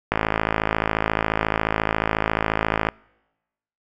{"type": "click train", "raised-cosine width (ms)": 0.5, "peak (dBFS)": -4, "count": 151, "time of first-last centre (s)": [0.12, 2.888], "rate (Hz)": 54.2, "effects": ["noise-tail reverb RT60 1.0 s tail -26 dB re dry"]}